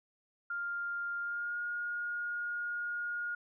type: tone with pitch glide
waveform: sine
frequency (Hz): 1400 to 1429.4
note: F6 to F6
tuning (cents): +4 to +40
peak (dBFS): -34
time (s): 0.5-3.35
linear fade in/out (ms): 5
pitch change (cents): +36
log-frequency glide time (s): 1.21-1.58
effects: none